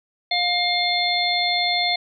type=harmonic tone; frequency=708 Hz; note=F5; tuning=23 cents sharp; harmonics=1 / 3 / 5 / 6; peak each=-24 / -24 / -24 / -24 dBFS; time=0.31-1.96 s; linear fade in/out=5 ms; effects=none